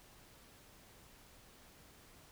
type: silence
effects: pink hiss -61 dBFS RMS until 2.31 s